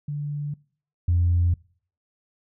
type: tone pair in turn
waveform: sine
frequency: 146.1 / 86.87 Hz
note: D3 / F2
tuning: -9 / -9 cents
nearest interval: major sixth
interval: 900 cents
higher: first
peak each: -26 / -16 dBFS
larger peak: second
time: 0.08-0.54 / 1.08-1.54 s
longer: neither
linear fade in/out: 5 ms
effects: noise-tail reverb RT60 0.5 s tail -24 dB re dry + tanh soft clip ceiling -13 dBFS

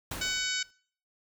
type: noise with exponential decay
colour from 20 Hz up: pink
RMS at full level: -34 dBFS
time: 0.11-0.71 s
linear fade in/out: 5 ms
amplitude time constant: 130 ms
type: harmonic tone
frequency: 750 Hz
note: F#5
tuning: 23 cents sharp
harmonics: 2 / 3 / 4 / 5 / 6 / 7 / 8 / 9 / 10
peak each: -34 / -36 / -37 / -38 / -39 / -39 / -40 / -41 / -41 dBFS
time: 0.21-0.63 s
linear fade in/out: 5 ms
effects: noise-tail reverb RT60 0.5 s tail -23 dB re dry

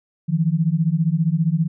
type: beating tone pair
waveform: sine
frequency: 155.56 / 170.56 Hz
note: D#3 / F3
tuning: 0 / -41 cents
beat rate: 15 Hz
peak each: -19 dBFS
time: 0.28-1.68 s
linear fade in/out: 20 ms
effects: none

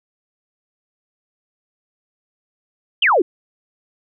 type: exponential sweep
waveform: sine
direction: down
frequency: 3296 to 311.1 Hz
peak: -11 dBFS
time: 3.02-3.22 s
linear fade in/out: 5 ms
effects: none

